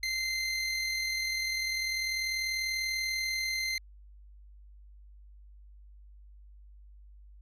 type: tone with amplitude modulation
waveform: 25% pulse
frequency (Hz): 2078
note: C7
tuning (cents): -12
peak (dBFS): -25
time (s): 0.03-3.78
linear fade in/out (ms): 2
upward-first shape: sine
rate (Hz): 40.3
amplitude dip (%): 30
effects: added 50 Hz sine -50 dBFS peak until 7.41 s + low-pass 10000 Hz 12 dB/octave